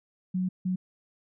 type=tone bursts at uneven times; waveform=sine; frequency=184.2 Hz; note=F#3; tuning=7 cents flat; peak=-25 dBFS; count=2; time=0.34-0.49 / 0.65-0.76 s; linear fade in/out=10 ms; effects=none